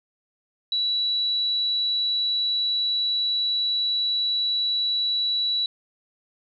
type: tone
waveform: sine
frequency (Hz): 3930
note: B7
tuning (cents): -9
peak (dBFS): -21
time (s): 0.72-5.66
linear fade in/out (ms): 2
effects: none